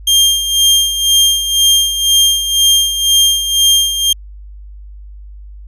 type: tone with tremolo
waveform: sawtooth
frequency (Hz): 3200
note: G7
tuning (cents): +35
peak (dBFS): -3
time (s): 0.07-4.13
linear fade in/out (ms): 5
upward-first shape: sine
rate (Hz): 2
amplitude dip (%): 65
effects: added 50 Hz sine -30 dBFS peak until 5.67 s + resampled to 32000 Hz